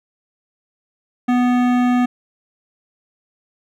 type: tone with hard clipping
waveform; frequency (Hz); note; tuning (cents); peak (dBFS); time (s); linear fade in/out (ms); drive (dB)
sine; 246.9; B3; 0; -15; 1.28-2.06; 10; 16
effects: none